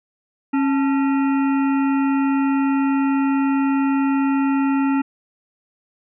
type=harmonic tone with a mistuned harmonic; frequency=272.9 Hz; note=C#4; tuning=27 cents flat; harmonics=1 / 3 / 5 / 7 / 9 / 10; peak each=-16 / -27 / -30 / -36 / -37 / -40 dBFS; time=0.53-5.02 s; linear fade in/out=10 ms; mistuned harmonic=3; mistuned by=+110 cents; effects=none

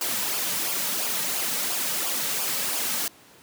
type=noise with flanger; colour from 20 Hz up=white; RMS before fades=-27 dBFS; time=0.01-3.08 s; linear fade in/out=2 ms; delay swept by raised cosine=0.5 to 2.9 ms; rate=2.9 Hz; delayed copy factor=-0.55; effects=pink hiss -52 dBFS RMS until 3.42 s + high-pass 150 Hz 12 dB/octave

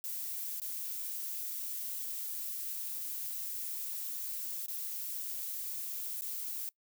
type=noise with dropouts; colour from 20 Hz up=violet; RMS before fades=-39 dBFS; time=0.04-6.69 s; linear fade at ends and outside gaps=0 ms; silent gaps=0.599-0.618 / 4.661-4.683 / 6.21-6.22 s; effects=noise-tail reverb RT60 0.1 s tail -22 dB re dry

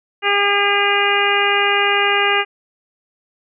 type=harmonic tone; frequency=404.4 Hz; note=G#4; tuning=46 cents flat; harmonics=1 / 2 / 3 / 4 / 5 / 6 / 7; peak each=-21 / -21 / -21 / -21 / -21 / -21 / -21 dBFS; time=0.22-2.45 s; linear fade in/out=50 ms; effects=none

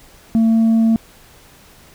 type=tone with tanh clipping; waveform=sine; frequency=225.4 Hz; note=A3; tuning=42 cents sharp; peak=-11 dBFS; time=0.35-0.96 s; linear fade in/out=0 ms; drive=2 dB; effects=pink hiss -46 dBFS RMS until 1.94 s

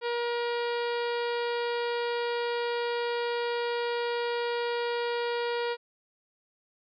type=harmonic tone; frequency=475.6 Hz; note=A#4; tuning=35 cents sharp; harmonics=1 / 2 / 3 / 4 / 5 / 6 / 7 / 8 / 9 / 10; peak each=-29 / -35 / -39 / -41 / -43 / -45 / -46 / -47 / -48 / -49 dBFS; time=0.01-5.77 s; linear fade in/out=50 ms; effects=none

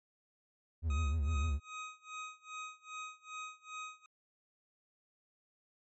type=tone with vibrato; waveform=triangle; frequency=75.5 Hz; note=D2; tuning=48 cents sharp; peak=-28 dBFS; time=0.82-1.6 s; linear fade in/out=50 ms; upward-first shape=triangle; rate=6.6 Hz; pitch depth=190 cents each way
type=tone with tremolo; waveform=25% pulse; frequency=1257 Hz; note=D#6; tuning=17 cents sharp; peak=-37 dBFS; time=0.9-4.06 s; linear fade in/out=2 ms; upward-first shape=sine; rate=2.5 Hz; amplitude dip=95%
effects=MP3 32 kbps

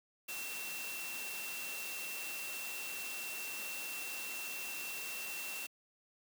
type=tone in noise; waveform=sine; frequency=2706 Hz; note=E7; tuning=45 cents sharp; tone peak=-43 dBFS; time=0.28-5.67 s; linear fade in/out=10 ms; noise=white; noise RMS=-44 dBFS; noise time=0.28-5.67 s; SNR=-2 dB; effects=high-pass 200 Hz 12 dB/octave

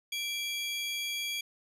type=tone pair together; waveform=35% pulse; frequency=2349 / 3322 Hz; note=D7 / G#7; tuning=0 / 0 cents; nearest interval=tritone; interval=600 cents; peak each=-34 / -33 dBFS; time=0.12-1.41 s; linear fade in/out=5 ms; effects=resampled to 32000 Hz

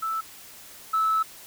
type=tone pair in turn; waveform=sine; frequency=1318.5 / 1305.6 Hz; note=E6 / E6; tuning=0 / -17 cents; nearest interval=unison; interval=17 cents; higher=first; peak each=-25 / -19 dBFS; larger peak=second; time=0.02-0.21 / 0.93-1.23 s; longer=second; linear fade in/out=10 ms; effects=tanh soft clip ceiling -16 dBFS + white hiss -46 dBFS RMS until 1.46 s

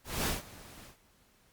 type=noise with ADSR envelope; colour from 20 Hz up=pink; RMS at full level=-30 dBFS; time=0.04-0.97 s; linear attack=220 ms; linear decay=160 ms; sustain=-21 dB; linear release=110 ms; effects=pink hiss -66 dBFS RMS until 1.52 s + Opus 48 kbps

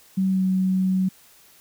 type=tone with pitch glide; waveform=sine; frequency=190 to 187.49 Hz; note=F#3 to F#3; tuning=+46 to +23 cents; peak=-18 dBFS; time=0.17-1.09 s; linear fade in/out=10 ms; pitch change=-23 cents; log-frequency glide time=0.3-0.43 s; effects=white hiss -53 dBFS RMS until 1.6 s

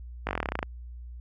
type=slowing click train; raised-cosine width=0.5 ms; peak=-13 dBFS; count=14; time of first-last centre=0.27-0.629 s; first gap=19 ms; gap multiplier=1.06; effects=added 60 Hz sine -39 dBFS peak until 1.2 s

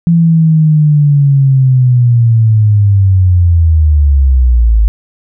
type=linear sweep; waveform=sine; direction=down; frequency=170 to 51.7 Hz; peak=-4 dBFS; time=0.07-4.88 s; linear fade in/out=0 ms; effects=none

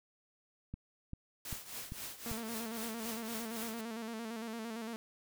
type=click train; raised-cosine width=5 ms; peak=-29 dBFS; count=5; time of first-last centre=0.74-2.315 s; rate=2.54 Hz
type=noise with tremolo; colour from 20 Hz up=white; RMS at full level=-42 dBFS; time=1.45-3.81 s; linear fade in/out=2 ms; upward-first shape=triangle; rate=3.8 Hz; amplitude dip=80%
type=tone with vibrato; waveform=sawtooth; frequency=226.4 Hz; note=A3; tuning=50 cents sharp; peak=-36 dBFS; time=2.26-4.96 s; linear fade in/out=0 ms; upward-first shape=square; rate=8.8 Hz; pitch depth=53 cents each way
effects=none

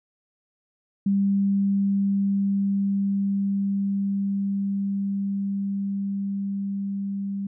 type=tone with level ramp; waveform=sine; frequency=198 Hz; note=G3; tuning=18 cents sharp; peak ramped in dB=-18 to -26 dBFS; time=1.06-7.47 s; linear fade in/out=5 ms; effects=none

